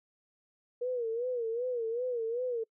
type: tone with vibrato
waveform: sine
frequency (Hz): 476.5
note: A#4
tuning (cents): +38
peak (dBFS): -30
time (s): 0.81-2.64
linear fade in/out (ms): 10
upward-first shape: sine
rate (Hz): 2.6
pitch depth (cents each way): 110
effects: noise-tail reverb RT60 0.1 s tail -26 dB re dry